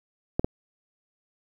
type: clicks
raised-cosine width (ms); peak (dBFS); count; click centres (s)
2; -9; 2; 0.395 / 0.445
effects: 8-bit